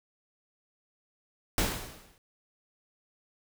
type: noise with exponential decay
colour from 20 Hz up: pink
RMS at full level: -25 dBFS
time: 1.58-2.18 s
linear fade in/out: 1 ms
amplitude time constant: 130 ms
effects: none